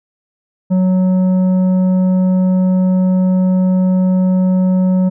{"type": "tone with tanh clipping", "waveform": "sine", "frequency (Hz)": 185, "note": "F#3", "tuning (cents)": 0, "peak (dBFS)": -11, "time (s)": [0.7, 5.1], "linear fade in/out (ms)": 20, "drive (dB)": 8, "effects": []}